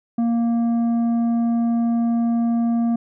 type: tone with tanh clipping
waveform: triangle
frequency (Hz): 233.1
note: A#3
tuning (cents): 0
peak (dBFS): -18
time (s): 0.18-2.96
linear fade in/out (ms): 5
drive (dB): 11
effects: none